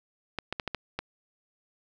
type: clicks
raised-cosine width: 0.3 ms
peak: -15 dBFS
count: 6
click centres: 0.387 / 0.526 / 0.598 / 0.677 / 0.747 / 0.99 s
effects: none